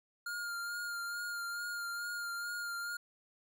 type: tone with vibrato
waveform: square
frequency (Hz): 1410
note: F6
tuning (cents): +16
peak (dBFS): -38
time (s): 0.26-2.97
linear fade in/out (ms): 5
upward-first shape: sine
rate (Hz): 2.3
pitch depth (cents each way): 23
effects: none